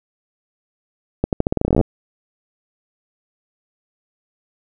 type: accelerating click train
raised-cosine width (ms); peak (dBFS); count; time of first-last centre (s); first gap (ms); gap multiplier
2; -3; 17; 1.24-1.812; 88; 0.86
effects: none